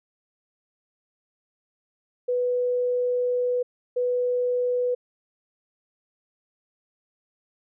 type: tone bursts at uneven times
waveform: sine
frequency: 493.9 Hz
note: B4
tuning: in tune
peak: -21 dBFS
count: 2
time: 2.28-3.63 / 3.96-4.95 s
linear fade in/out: 10 ms
effects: none